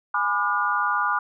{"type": "chord", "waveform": "sine", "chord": "G# diminished seventh", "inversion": "none", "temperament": "just", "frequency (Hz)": [830.6, 996.7, 1196.1, 1435.3], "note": ["G#5", "B5", "D6", "F6"], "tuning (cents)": [0, 16, 31, 47], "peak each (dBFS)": [-29, -27, -24, -25], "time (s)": [0.14, 1.19], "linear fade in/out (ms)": 5, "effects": []}